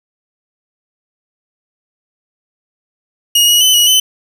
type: tone with pitch steps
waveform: sawtooth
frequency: 2875 / 2905 / 3029 / 2913 / 3038 Hz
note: F7 / F#7 / F#7 / F#7 / F#7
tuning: +50 / -32 / +40 / -28 / +45 cents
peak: -4 dBFS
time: 3.35-4 s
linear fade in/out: 5 ms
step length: 130 ms
effects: none